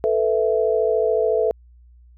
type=chord; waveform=sine; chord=A suspended second; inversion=none; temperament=equal; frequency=440 / 493.9 / 659.3 Hz; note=A4 / B4 / E5; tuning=0 / 0 / 0 cents; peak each=-19 / -22 / -22 dBFS; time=0.04-1.51 s; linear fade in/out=0 ms; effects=added 60 Hz sine -46 dBFS peak until 2.17 s